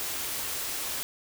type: band-stop noise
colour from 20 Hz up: white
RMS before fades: -33 dBFS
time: 0-1.03 s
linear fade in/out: 0 ms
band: 150 to 220 Hz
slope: 96 dB/octave
effects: none